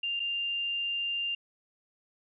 sine tone with dropouts, 2794 Hz, F7, in tune, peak -29 dBFS, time 0.03-1.35 s, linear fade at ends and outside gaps 5 ms, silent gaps 0.196-0.2 s, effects none

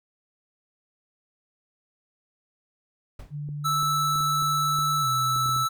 brown noise with exponential decay, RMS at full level -35 dBFS, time 3.19-3.41 s, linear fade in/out 5 ms, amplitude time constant 46 ms
sine tone with pitch glide, 146.7 to 128.45 Hz, D3 to C3, -2 to -32 cents, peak -30 dBFS, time 3.3-5.67 s, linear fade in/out 50 ms, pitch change -230 cents, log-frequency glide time 5.01-5.07 s
clicks, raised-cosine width 3 ms, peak -30 dBFS, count 10, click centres 3.489 / 3.83 / 4.158 / 4.206 / 4.423 / 4.788 / 5.362 / 5.46 / 5.492 / 5.563 s
square tone, 1314 Hz, E6, 6 cents flat, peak -23 dBFS, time 3.64-5.69 s, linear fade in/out 20 ms
effects none

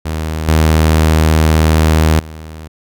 sawtooth tone with level steps, 78.8 Hz, D#2, 23 cents sharp, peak -13 / -4 / -24 dBFS, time 0.05-2.68 s, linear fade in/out 10 ms, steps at 0.48 / 2.19 s, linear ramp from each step 5 ms, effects none

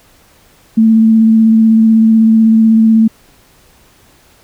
sine tone with vibrato, 222.6 Hz, A3, 20 cents sharp, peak -4 dBFS, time 0.77-3.08 s, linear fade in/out 10 ms, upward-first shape square, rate 16 Hz, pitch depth 12 cents each way, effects pink hiss -47 dBFS RMS until 4.43 s

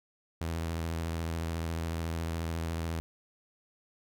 sawtooth tone with vibrato, 82.41 Hz, E2, in tune, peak -28 dBFS, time 0.41-3 s, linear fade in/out 0 ms, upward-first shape square, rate 14 Hz, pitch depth 28 cents each way, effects none

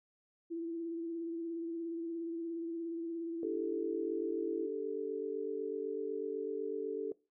sine tone with vibrato, 333.5 Hz, E4, 20 cents sharp, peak -36 dBFS, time 0.5-4.67 s, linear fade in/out 20 ms, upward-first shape sine, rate 17 Hz, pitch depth 27 cents each way
sine chord, D suspended fourth, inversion none, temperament equal, 293.7 / 392 / 440 Hz, D4 / G4 / A4, 0 / 0 / 0 cents, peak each -43 / -40 / -37 dBFS, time 3.43-7.12 s, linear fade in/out 2 ms
effects noise-tail reverb RT60 0.3 s tail -21 dB re dry

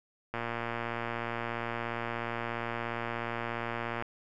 click train, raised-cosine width 0.5 ms, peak -19 dBFS, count 432, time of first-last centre 0.34-4.024 s, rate 117 Hz, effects none

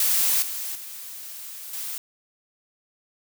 blue noise with level steps, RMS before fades -21 / -31 / -38 / -32 dBFS, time 0-1.98 s, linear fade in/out 2 ms, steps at 0.42 / 0.75 / 1.73 s, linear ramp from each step 5 ms, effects none

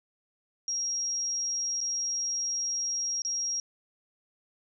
sine tone with dropouts, 5620 Hz, F8, 10 cents sharp, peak -28 dBFS, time 0.68-3.6 s, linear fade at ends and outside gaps 1 ms, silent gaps 1.806-1.812 / 3.22-3.249 s, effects none

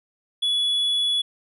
triangle tone, 3402 Hz, G#7, 41 cents sharp, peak -18 dBFS, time 0.42-1.22 s, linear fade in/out 10 ms, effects resampled to 32000 Hz

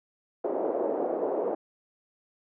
white band-pass noise, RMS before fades -29 dBFS, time 0.44-1.55 s, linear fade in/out 5 ms, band 340 to 600 Hz, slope 24 dB/octave, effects none

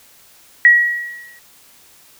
sine tone with exponential decay, 1915 Hz, A#6, 46 cents sharp, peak -3 dBFS, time 0.65-1.39 s, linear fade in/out 1 ms, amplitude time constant 160 ms, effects white hiss -48 dBFS RMS until 2.19 s

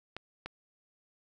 clicks, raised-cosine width 0.3 ms, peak -23 dBFS, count 2, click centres 0.166 / 0.46 s, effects none

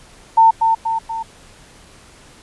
sine tone with echo, 900 Hz, A5, 39 cents sharp, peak -6 dBFS, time 0.37-0.51 s, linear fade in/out 10 ms, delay 240 ms, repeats 3, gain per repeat -5 dB, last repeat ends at 1.23 s, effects pink hiss -45 dBFS RMS until 2.42 s + resampled to 24000 Hz

